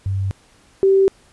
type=tone pair in turn; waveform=sine; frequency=96.9 / 387.6 Hz; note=G2 / G4; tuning=-20 / -20 cents; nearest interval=2 octaves; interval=2400 cents; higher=second; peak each=-18 / -10 dBFS; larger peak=second; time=0.06-0.31 / 0.83-1.08 s; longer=neither; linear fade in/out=0 ms; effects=pink hiss -53 dBFS RMS until 1.32 s + resampled to 24000 Hz